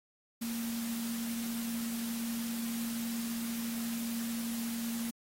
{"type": "tone in noise", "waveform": "sine", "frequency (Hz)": 231.5, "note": "A#3", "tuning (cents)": -12, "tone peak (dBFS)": -34, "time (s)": [0.41, 5.11], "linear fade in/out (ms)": 10, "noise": "white", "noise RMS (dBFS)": -43, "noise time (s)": [0.41, 5.11], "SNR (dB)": 6, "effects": ["AAC 48 kbps"]}